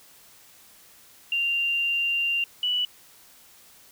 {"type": "tone pair in turn", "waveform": "sine", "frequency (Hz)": [2781, 2957], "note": ["F7", "F#7"], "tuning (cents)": [-8, -2], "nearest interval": "minor second", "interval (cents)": 106, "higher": "second", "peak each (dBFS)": [-22, -22], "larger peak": "neither", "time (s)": [[1.32, 2.44], [2.63, 2.85]], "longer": "first", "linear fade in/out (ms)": 2, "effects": ["white hiss -53 dBFS RMS until 3.91 s"]}